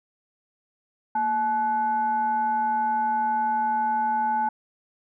sine tone with frequency modulation, 861 Hz, A5, 38 cents flat, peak -21 dBFS, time 1.15-4.49 s, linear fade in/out 5 ms, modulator 628 Hz, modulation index 0.39, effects none

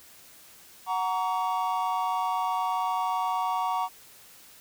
triangle chord, F# major, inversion none, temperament equal with one note detuned, 740 / 932.3 / 1132.7 Hz, F#5 / A#5 / C#6, 0 / 0 / +37 cents, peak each -28 / -27 / -29 dBFS, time 0.86-3.89 s, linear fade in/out 50 ms, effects white hiss -52 dBFS RMS until 4.6 s

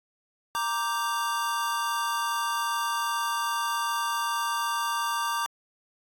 square chord, G minor, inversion first, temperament equal, 932.3 / 1174.7 / 1568 Hz, Bb5 / D6 / G6, 0 / 0 / 0 cents, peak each -31 / -30 / -35 dBFS, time 0.55-5.46 s, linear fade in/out 0 ms, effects AAC 64 kbps

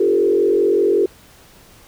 sine tone with frequency modulation, 400 Hz, G4, 35 cents sharp, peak -12 dBFS, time 0-1.06 s, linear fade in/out 5 ms, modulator 45.3 Hz, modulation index 1.3, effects pink hiss -47 dBFS RMS until 1.87 s

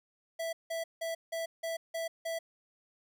square tone bursts, 659.3 Hz, E5, in tune, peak -34 dBFS, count 7, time 0.39-2.39 s, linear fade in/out 10 ms, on 140 ms, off 170 ms, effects none

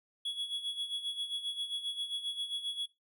triangle tone with tremolo, 3362 Hz, G#7, 20 cents sharp, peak -30 dBFS, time 0.25-2.86 s, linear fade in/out 5 ms, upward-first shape sine, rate 7.5 Hz, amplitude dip 70%, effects noise-tail reverb RT60 0.2 s tail -19 dB re dry

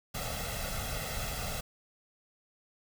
pink noise with comb filter, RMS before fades -36 dBFS, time 0.14-1.61 s, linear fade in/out 10 ms, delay 1.5 ms, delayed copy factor +0.8, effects none

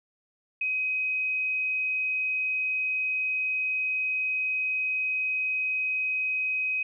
sine tone, 2524 Hz, D#7, 24 cents sharp, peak -25 dBFS, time 0.61-6.83 s, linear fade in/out 5 ms, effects none

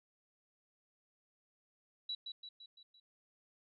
sine tone with echo, 3921 Hz, B7, 13 cents flat, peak -37 dBFS, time 2.09-2.15 s, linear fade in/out 5 ms, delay 170 ms, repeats 5, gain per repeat -5 dB, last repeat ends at 3 s, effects none

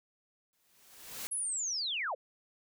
white noise with exponential growth, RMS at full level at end -38 dBFS, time 0.53-1.27 s, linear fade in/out 0 ms, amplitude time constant 160 ms
sine linear sweep, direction down, 10820 to 440 Hz, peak -32 dBFS, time 1.31-2.15 s, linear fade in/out 10 ms
effects none

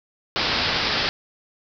white low-pass noise, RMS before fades -23 dBFS, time 0.36-1.09 s, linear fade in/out 0 ms, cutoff 5200 Hz, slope 96 dB/octave, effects none

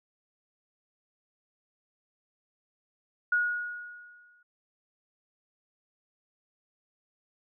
sine tone with exponential decay, 1448 Hz, F#6, 38 cents flat, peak -21 dBFS, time 3.32-4.43 s, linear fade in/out 5 ms, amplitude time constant 240 ms, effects none

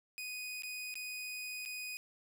sawtooth tone with dropouts, 2489 Hz, D#7, in tune, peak -37 dBFS, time 0.18-1.97 s, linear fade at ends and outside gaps 0 ms, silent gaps 0.622-0.634 / 0.941-0.955 / 1.652-1.659 s, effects none

